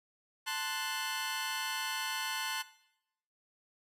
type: chord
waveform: 15% pulse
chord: F# diminished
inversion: first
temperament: equal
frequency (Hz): 880 / 1046.5 / 1480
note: A5 / C6 / F#6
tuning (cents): 0 / 0 / 0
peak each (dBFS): -32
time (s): 0.46-2.63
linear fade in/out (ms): 20
effects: noise-tail reverb RT60 0.8 s tail -18 dB re dry + resampled to 32000 Hz